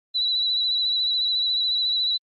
sine tone with vibrato, 3951 Hz, B7, in tune, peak -20 dBFS, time 0.14-2.18 s, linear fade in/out 20 ms, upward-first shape sine, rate 14 Hz, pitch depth 34 cents each way, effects Opus 32 kbps

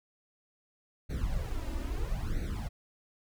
brown noise with flanger, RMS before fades -33 dBFS, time 1.09-2.69 s, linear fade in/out 20 ms, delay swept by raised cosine 0.48 to 3.38 ms, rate 0.76 Hz, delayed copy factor +0.95, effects none

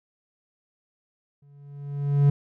triangle tone with exponential growth, 142.4 Hz, C#3, 47 cents sharp, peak -11 dBFS, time 1.42-2.3 s, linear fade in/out 5 ms, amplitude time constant 190 ms, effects none

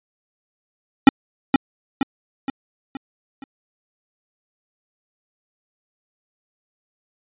square tone with echo, 271 Hz, C#4, 39 cents flat, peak -4 dBFS, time 1.07-1.09 s, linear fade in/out 2 ms, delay 470 ms, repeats 5, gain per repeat -6 dB, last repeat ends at 3.44 s, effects resampled to 8000 Hz

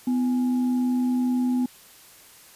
sine tone with frequency modulation, 250.6 Hz, B3, 25 cents sharp, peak -20 dBFS, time 0.07-1.66 s, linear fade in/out 5 ms, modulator 583 Hz, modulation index 0.21, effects white hiss -50 dBFS RMS until 2.55 s + resampled to 32000 Hz

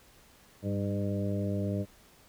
harmonic tone with a mistuned harmonic, 100.8 Hz, G2, 49 cents sharp, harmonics 1 / 2 / 3 / 4 / 5 / 6, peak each -32 / -33 / -38 / -41 / -41 / -39 dBFS, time 0.62-1.86 s, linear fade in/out 50 ms, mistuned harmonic 2, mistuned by -39 cents, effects pink hiss -59 dBFS RMS until 2.28 s

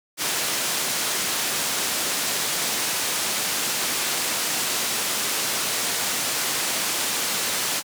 white low-pass noise, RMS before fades -25 dBFS, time 0.17-7.83 s, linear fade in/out 50 ms, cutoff 9500 Hz, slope 12 dB/octave, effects high-pass 150 Hz 12 dB/octave

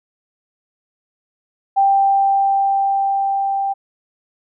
sine tone with level ramp, 787 Hz, G5, 7 cents sharp, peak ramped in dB -10 to -17 dBFS, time 1.76-3.74 s, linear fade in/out 20 ms, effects none

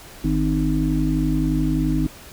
harmonic tone, 51.6 Hz, G#1, 10 cents flat, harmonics 1 / 3 / 5 / 6, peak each -23 / -23 / -23 / -23 dBFS, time 0.24-2.07 s, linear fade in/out 5 ms, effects pink hiss -42 dBFS RMS until 2.32 s

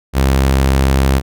sawtooth tone, 67 Hz, C2, 42 cents sharp, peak -6 dBFS, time 0.13-1.22 s, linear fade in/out 50 ms, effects none

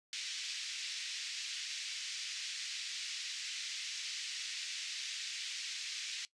white band-pass noise, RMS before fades -42 dBFS, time 0.13-6.25 s, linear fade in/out 0 ms, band 2100 to 5900 Hz, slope 24 dB/octave, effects noise-tail reverb RT60 0.1 s tail -18 dB re dry + resampled to 22050 Hz

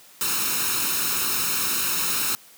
white noise with comb filter, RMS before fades -24 dBFS, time 0.21-2.35 s, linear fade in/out 0 ms, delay 0.75 ms, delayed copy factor +0.7, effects white hiss -50 dBFS RMS until 2.57 s + high-pass 150 Hz 12 dB/octave

